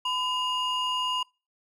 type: ring-modulated tone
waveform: triangle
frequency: 1928 Hz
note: B6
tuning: 42 cents flat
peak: -21 dBFS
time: 0.05-1.23 s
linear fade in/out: 5 ms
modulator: 919 Hz
effects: noise-tail reverb RT60 0.3 s tail -25 dB re dry